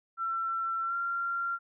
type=tone with pitch glide; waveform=sine; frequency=1347 to 1380.1 Hz; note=E6 to F6; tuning=+37 to -21 cents; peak=-29 dBFS; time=0.17-1.59 s; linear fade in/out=50 ms; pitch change=+42 cents; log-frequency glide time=0.86-0.94 s; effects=none